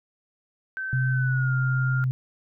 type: tone with pitch glide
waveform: sine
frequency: 1542 to 1405.9 Hz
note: G6 to F6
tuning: -29 to +11 cents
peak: -28 dBFS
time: 0.77-2.04 s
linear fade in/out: 0 ms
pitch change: -160 cents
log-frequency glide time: 1.1-1.54 s
type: tone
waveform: sine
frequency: 129.1 Hz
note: C3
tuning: 23 cents flat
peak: -21 dBFS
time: 0.93-2.11 s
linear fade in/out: 0 ms
effects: none